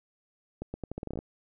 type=accelerating click train; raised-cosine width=2 ms; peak=-22 dBFS; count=12; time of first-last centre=0.62-1.189 s; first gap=120 ms; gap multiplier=0.81; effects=none